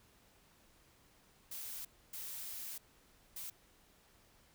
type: noise bursts at uneven times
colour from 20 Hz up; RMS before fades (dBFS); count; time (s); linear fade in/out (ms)
blue; -45; 3; 1.51-1.85 / 2.13-2.78 / 3.36-3.5; 5
effects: pink hiss -67 dBFS RMS until 4.54 s